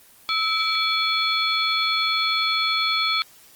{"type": "tone cluster", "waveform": "sine", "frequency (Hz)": [1305, 2313, 3422, 4312], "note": ["E6", "D7", "A7", "C#8"], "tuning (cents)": [-18, -27, -49, -49], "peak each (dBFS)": -25, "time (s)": [0.29, 3.22], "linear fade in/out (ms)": 0, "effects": ["white hiss -51 dBFS RMS until 3.55 s", "Opus 24 kbps"]}